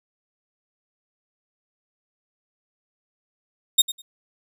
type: tone with echo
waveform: sawtooth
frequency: 3696 Hz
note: A#7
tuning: 16 cents flat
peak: -8 dBFS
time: 3.78-3.82 s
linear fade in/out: 10 ms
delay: 100 ms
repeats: 2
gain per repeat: -15 dB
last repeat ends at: 4.02 s
effects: none